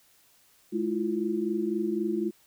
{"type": "tone cluster", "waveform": "sine", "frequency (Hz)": [211.9, 325.9, 349.8], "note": ["G#3", "E4", "F4"], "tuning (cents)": [35, -20, 3], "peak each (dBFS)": [-31, -31, -29], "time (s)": [0.72, 2.31], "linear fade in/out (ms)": 20, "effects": ["white hiss -62 dBFS RMS until 2.46 s"]}